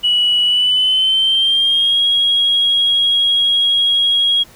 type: tone with pitch glide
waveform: sine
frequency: 2936 to 3296 Hz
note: F#7 to G#7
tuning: -14 to -14 cents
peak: -10 dBFS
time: 0.03-4.44 s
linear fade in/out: 20 ms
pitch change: +200 cents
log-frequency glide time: 0.44-2.02 s
effects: tanh soft clip ceiling -6 dBFS + pink hiss -44 dBFS RMS until 4.55 s